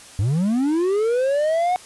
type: linear sweep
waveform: triangle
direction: up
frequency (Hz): 91 to 740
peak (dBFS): -15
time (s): 0.19-1.76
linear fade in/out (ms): 0
effects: white hiss -43 dBFS RMS until 1.85 s + resampled to 24000 Hz